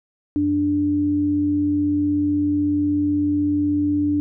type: tone pair together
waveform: sine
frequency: 92.5 / 293.7 Hz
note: F#2 / D4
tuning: 0 / 0 cents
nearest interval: octave + minor sixth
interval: 2000 cents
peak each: -28 / -17 dBFS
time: 0.36-4.2 s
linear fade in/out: 0 ms
effects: none